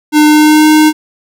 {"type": "tone with pitch glide", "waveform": "square", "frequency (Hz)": [302, 307.8], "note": ["D4", "D#4"], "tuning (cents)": [48, -19], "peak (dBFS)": -4, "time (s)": [0.12, 0.93], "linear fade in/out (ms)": 50, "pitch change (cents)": 33, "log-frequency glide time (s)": [0.26, 0.67], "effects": []}